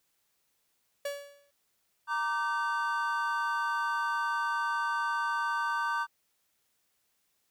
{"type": "tone with exponential decay", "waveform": "45% pulse", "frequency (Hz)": 569, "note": "C#5", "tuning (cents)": 45, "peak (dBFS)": -30, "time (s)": [1.05, 1.51], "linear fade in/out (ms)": 5, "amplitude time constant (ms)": 100}
{"type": "chord", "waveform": "triangle", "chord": "G minor", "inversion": "first", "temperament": "equal with one note detuned", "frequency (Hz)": [932.3, 1174.7, 1535.7], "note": ["Bb5", "D6", "G6"], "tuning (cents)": [0, 0, -36], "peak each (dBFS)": -31, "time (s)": [2.07, 6.07], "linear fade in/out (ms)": 50}
{"effects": ["white hiss -75 dBFS RMS until 7.5 s"]}